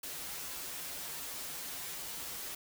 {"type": "noise with comb filter", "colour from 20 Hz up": "white", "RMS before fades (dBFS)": -42, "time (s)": [0.03, 2.55], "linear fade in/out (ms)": 5, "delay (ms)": 9.2, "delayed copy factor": -0.75, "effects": []}